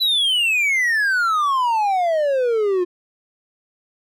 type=exponential sweep; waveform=triangle; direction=down; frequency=4027 to 349.2 Hz; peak=-14 dBFS; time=0-2.85 s; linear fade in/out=20 ms; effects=none